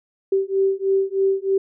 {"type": "beating tone pair", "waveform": "sine", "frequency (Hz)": [386.4, 389.6], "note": ["G4", "G4"], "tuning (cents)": [-25, -11], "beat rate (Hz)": 3.2, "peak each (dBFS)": -20, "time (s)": [0.32, 1.58], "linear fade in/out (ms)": 5, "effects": []}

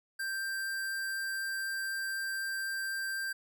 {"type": "tone", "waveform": "square", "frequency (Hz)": 1576, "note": "G6", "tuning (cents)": 9, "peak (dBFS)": -34, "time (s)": [0.19, 3.33], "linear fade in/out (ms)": 10, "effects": []}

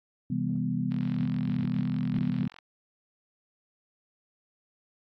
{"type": "chord", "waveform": "sine", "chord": "C major seventh", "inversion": "none", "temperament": "equal with one note detuned", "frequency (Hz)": [130.81, 164.81, 200.3, 246.9], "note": ["C3", "E3", "G3", "B3"], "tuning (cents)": [0, 0, 38, 0], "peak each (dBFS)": [-33, -32, -32, -31], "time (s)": [0.3, 2.48], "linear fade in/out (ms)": 5}
{"type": "click train", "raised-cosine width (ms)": 0.3, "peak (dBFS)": -30, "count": 76, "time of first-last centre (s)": [0.92, 2.587], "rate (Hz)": 45}
{"effects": ["AAC 32 kbps"]}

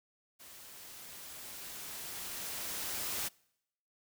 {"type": "noise with level ramp", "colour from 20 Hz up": "white", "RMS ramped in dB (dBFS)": [-53, -36], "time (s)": [0.39, 3.29], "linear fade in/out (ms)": 20, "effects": ["noise-tail reverb RT60 0.8 s tail -26 dB re dry"]}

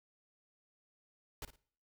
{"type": "noise with echo", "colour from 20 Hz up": "pink", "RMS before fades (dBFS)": -43, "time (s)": [1.42, 1.45], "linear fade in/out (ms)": 2, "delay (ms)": 55, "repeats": 2, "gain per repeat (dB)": -12, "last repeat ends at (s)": 1.56, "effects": ["noise-tail reverb RT60 0.6 s tail -24 dB re dry"]}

